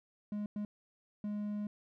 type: tone bursts at uneven times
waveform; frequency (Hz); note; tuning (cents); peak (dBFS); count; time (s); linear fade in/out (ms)
triangle; 207.9; G#3; +2; -33; 3; 0.32-0.46 / 0.56-0.65 / 1.24-1.67; 2
effects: none